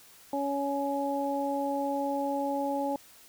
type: harmonic tone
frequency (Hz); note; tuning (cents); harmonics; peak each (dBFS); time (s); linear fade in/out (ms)
280; C#4; +18; 1 / 2 / 3; -32 / -32 / -32; 0.33-2.96; 2
effects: white hiss -55 dBFS RMS until 3.28 s